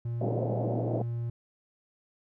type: tone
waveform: triangle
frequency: 117.8 Hz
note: A#2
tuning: 19 cents sharp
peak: -28 dBFS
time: 0.05-1.3 s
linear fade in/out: 5 ms
type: band-pass noise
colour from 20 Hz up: white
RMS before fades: -32 dBFS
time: 0.21-1.02 s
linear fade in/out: 2 ms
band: 150 to 690 Hz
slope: 48 dB/octave
effects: none